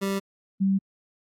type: tone pair in turn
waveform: 25% pulse / sine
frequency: 196 / 193.97 Hz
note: G3 / G3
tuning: 0 / -18 cents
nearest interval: unison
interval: 18 cents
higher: first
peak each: -21 / -19 dBFS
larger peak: second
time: 0.01-0.2 / 0.6-0.79 s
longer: neither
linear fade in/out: 20 ms
effects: AAC 48 kbps